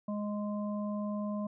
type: harmonic tone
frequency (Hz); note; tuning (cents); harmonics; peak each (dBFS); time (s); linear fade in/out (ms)
207.7; G#3; 0; 1 / 3 / 5; -33 / -40 / -45; 0.08-1.47; 5
effects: none